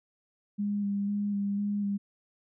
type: tone with vibrato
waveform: sine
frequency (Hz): 202.7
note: G#3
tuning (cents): -42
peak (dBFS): -27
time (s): 0.58-1.98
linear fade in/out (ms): 20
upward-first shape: square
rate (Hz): 2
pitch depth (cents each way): 16
effects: none

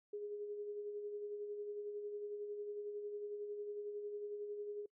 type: tone with tremolo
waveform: sine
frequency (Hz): 413.9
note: G#4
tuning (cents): -6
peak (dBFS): -40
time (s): 0.13-4.86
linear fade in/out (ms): 5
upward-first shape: sine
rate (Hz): 11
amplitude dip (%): 40
effects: noise-tail reverb RT60 0.1 s tail -25 dB re dry

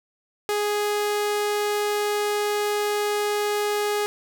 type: tone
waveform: sawtooth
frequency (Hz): 415.3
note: G#4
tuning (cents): 0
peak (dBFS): -18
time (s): 0.49-4.06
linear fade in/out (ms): 0
effects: none

